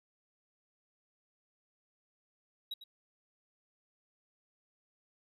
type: tone with echo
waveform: triangle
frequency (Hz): 3846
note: B7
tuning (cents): -47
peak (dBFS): -35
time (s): 2.71-2.74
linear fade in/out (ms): 5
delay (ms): 100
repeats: 1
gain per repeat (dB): -12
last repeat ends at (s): 2.84
effects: none